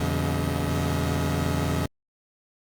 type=tone cluster; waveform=25% pulse; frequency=84.1 / 119.7 / 142.9 / 192.8 / 636 Hz; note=E2 / A#2 / D3 / G3 / D#5; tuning=+35 / +46 / -47 / -28 / +38 cents; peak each=-23 / -29 / -24 / -31 / -32 dBFS; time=0-1.86 s; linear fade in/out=5 ms; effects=Opus 48 kbps